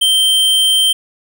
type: tone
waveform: square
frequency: 3132 Hz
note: G7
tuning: 2 cents flat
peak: -10 dBFS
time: 0.01-0.93 s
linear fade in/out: 10 ms
effects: none